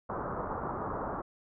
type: low-pass noise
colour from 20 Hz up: white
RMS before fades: -36 dBFS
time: 0.09-1.22 s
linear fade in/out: 10 ms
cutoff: 1300 Hz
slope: 48 dB/octave
effects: none